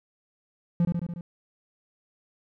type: tone with echo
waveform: triangle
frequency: 172.2 Hz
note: F3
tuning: 24 cents flat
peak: -17 dBFS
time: 0.8-0.85 s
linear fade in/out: 2 ms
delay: 72 ms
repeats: 5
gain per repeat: -3 dB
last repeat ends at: 1.21 s
effects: none